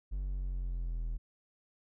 triangle linear sweep, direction down, 48.58 to 39.96 Hz, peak -31 dBFS, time 0.11-1.18 s, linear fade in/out 20 ms, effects none

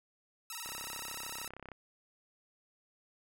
5% pulse tone with vibrato, 1108.7 Hz, C#6, in tune, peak -29 dBFS, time 0.5-1.48 s, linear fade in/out 2 ms, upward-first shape square, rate 20 Hz, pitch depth 290 cents each way
click train, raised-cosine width 0.5 ms, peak -31 dBFS, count 36, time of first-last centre 0.66-1.717 s, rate 33.1 Hz
effects none

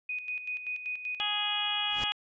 sine tone with tremolo, 2489 Hz, D#7, in tune, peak -31 dBFS, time 0.09-1.22 s, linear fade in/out 5 ms, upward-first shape square, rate 5.2 Hz, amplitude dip 60%
harmonic tone, 415.3 Hz, G#4, in tune, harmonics 2 / 3 / 4 / 5 / 6 / 7 / 8, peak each -37 / -40 / -41 / -44 / -36 / -33 / -32 dBFS, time 1.2-2.12 s, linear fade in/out 0 ms
pink noise with exponential growth, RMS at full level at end -35 dBFS, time 1.85-2.04 s, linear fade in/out 2 ms, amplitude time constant 41 ms
effects resampled to 16000 Hz

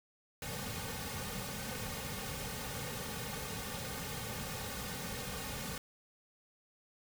pink noise with comb filter, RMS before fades -41 dBFS, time 0.42-5.78 s, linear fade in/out 2 ms, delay 3 ms, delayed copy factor -0.95, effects none

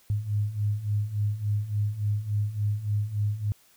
sine beating tone pair, 101.9 / 105.4 Hz, G#2 / G#2, -32 / +26 cents, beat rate 3.5 Hz, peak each -30 / -26 dBFS, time 0.1-3.52 s, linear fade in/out 0 ms, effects white hiss -60 dBFS RMS until 3.76 s

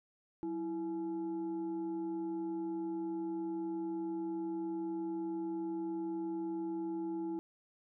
sine tone with frequency modulation, 329.6 Hz, E4, in tune, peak -35 dBFS, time 0.43-7.39 s, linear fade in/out 0 ms, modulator 516 Hz, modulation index 0.41, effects none

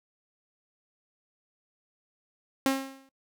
sawtooth tone with exponential decay, 269 Hz, C4, 48 cents sharp, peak -16 dBFS, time 2.66-3.09 s, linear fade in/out 1 ms, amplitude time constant 92 ms, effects noise-tail reverb RT60 0.1 s tail -21 dB re dry

